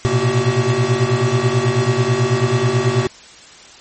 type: tone cluster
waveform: square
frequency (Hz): 111.9 / 121.1 / 130.3 / 234.7 / 379.6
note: A2 / B2 / C3 / A#3 / F#4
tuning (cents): +30 / -34 / -7 / +12 / +44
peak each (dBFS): -23 / -19 / -21 / -26 / -20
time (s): 0.05-3.07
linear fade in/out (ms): 0
effects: white hiss -41 dBFS RMS until 3.8 s + MP3 32 kbps